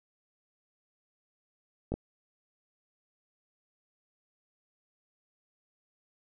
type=clicks; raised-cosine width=2 ms; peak=-19 dBFS; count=2; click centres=1.92 / 1.94 s; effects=none